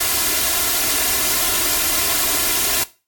white noise with comb filter, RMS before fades -18 dBFS, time 0-2.84 s, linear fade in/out 10 ms, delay 2.9 ms, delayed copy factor +0.7, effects noise-tail reverb RT60 0.3 s tail -17 dB re dry + AAC 64 kbps

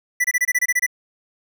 square tone bursts, 1975.5 Hz, B6, in tune, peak -16 dBFS, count 10, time 0.2-0.865 s, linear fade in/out 10 ms, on 44 ms, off 25 ms, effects none

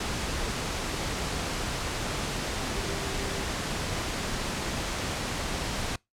sine tone in noise, 393.8 Hz, G4, 8 cents sharp, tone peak -39 dBFS, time 2.75-3.42 s, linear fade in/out 5 ms, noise pink, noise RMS -31 dBFS, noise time 0-5.96 s, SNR -11 dB, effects noise-tail reverb RT60 0.2 s tail -25 dB re dry + low-pass 8000 Hz 12 dB/octave

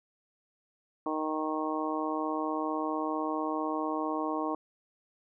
harmonic tone, 155.56 Hz, D#3, in tune, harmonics 2 / 3 / 4 / 5 / 6 / 7, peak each -33 / -38 / -38 / -38 / -38 / -36 dBFS, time 1.06-4.55 s, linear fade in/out 2 ms, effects none

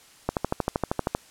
click train, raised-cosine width 1 ms, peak -9 dBFS, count 12, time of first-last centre 0.29-1.149 s, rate 12.8 Hz, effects white hiss -53 dBFS RMS until 1.3 s + low-pass 10000 Hz 12 dB/octave

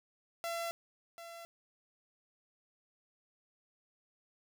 sawtooth tone with echo, 676 Hz, E5, 43 cents sharp, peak -32 dBFS, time 0.44-0.71 s, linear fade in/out 0 ms, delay 740 ms, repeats 1, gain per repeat -11 dB, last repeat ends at 1.45 s, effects none

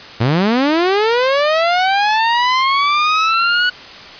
sawtooth linear sweep, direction up, 105.9 to 1480 Hz, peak -8 dBFS, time 0.2-3.7 s, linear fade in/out 10 ms, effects white hiss -34 dBFS RMS until 4.19 s + resampled to 11025 Hz

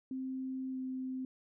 sine tone with pitch glide, 261.6 to 259.3 Hz, C4 to C4, 0 to -15 cents, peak -36 dBFS, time 0.11-1.25 s, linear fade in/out 2 ms, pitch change -15 cents, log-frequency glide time 0.71-0.77 s, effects none

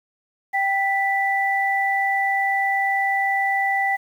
sine tone pair together, 784 / 1975.6 Hz, G5 / B6, 0 / 0 cents, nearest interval octave + major third, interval 1600 cents, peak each -21 dBFS, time 0.53-3.97 s, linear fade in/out 20 ms, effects 8-bit

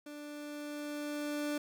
30% pulse tone with level ramp, 294.5 Hz, D4, 5 cents sharp, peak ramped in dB -42 to -30 dBFS, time 0.06-1.58 s, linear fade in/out 5 ms, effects none

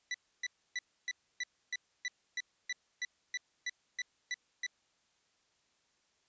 sawtooth tone bursts, 1975.5 Hz, B6, in tune, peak -30 dBFS, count 15, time 0.11-4.665 s, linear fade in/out 2 ms, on 33 ms, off 290 ms, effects white hiss -74 dBFS RMS until 6.28 s + resampled to 16000 Hz

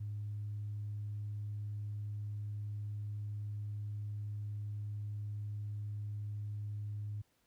sine tone, 104.1 Hz, G#2, 5 cents sharp, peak -37 dBFS, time 0-7.22 s, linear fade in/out 10 ms, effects tanh soft clip ceiling -33 dBFS + pink hiss -75 dBFS RMS until 7.46 s

